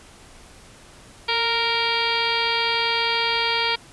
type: harmonic tone with a mistuned harmonic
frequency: 465.1 Hz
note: A#4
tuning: 4 cents flat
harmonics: 1 / 2 / 3 / 4 / 5 / 6 / 7 / 8 / 9 / 10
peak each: -30 / -26 / -30 / -31 / -26 / -32 / -27 / -32 / -32 / -29 dBFS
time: 1.28-3.76 s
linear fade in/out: 10 ms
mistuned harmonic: 1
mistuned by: -26 cents
effects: pink hiss -47 dBFS RMS until 3.92 s + resampled to 24000 Hz